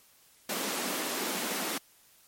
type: high-pass noise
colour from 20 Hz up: pink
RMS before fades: -33 dBFS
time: 0.49-1.78 s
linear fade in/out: 5 ms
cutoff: 190 Hz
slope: 48 dB/octave
effects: white hiss -61 dBFS RMS until 2.27 s + MP3 64 kbps